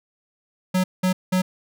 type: tone bursts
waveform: square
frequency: 184.6 Hz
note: F#3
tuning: 4 cents flat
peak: -18 dBFS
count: 3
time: 0.74-1.42 s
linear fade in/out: 10 ms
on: 100 ms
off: 190 ms
effects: none